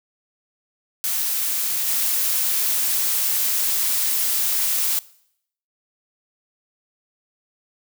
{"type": "noise with level steps", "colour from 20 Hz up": "blue", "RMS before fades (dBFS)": [-23, -21], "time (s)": [1.04, 4.99], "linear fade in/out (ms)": 0, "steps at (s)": 1.87, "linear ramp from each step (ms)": 20, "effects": ["noise-tail reverb RT60 0.7 s tail -21 dB re dry"]}